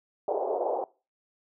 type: band-pass noise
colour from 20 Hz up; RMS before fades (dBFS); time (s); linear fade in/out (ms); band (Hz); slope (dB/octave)
pink; -29; 0.28-0.84; 2; 390 to 840; 48
effects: noise-tail reverb RT60 0.3 s tail -20 dB re dry